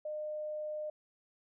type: tone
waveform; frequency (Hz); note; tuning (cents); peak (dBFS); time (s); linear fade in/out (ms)
sine; 608; D#5; -40; -36; 0.05-0.9; 5
effects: none